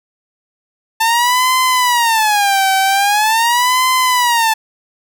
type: tone with vibrato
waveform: sawtooth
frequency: 889 Hz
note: A5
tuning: 18 cents sharp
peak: -7 dBFS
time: 1-4.54 s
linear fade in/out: 10 ms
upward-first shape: sine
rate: 0.43 Hz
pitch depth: 250 cents each way
effects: none